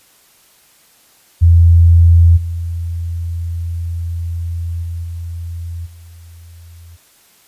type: tone with level steps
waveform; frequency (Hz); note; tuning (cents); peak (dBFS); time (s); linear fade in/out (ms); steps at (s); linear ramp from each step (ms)
sine; 84.6; E2; +45; -4 / -18 / -20 / -22 / -35; 1.41-6.97; 20; 2.36 / 4.82 / 5.03 / 5.85; 20
effects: white hiss -50 dBFS RMS until 7.47 s + resampled to 32000 Hz